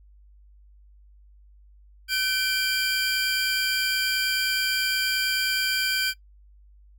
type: tone cluster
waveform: square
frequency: 1527 / 2360 / 3147 / 4650 / 4864 Hz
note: G6 / D7 / G7 / D8 / D#8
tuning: -46 / +8 / +6 / -18 / -40 cents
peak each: -28 / -30 / -31 / -31 / -31 dBFS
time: 2.08-6.14 s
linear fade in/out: 50 ms
effects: noise-tail reverb RT60 0.1 s tail -20 dB re dry + added 50 Hz sine -50 dBFS peak until 6.98 s